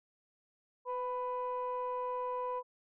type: tone pair together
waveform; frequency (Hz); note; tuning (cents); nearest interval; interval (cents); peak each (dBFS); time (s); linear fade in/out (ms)
sine; 501 / 993.4; B4 / B5; +25 / +10; octave; 1185; -36 / -35; 0.85-2.63; 50
effects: tanh soft clip ceiling -29 dBFS